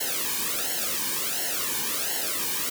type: noise with flanger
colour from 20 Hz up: white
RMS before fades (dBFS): -28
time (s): 0-2.7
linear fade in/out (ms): 10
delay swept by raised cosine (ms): 0.82 to 1.52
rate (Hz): 1.4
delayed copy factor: -0.95
effects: none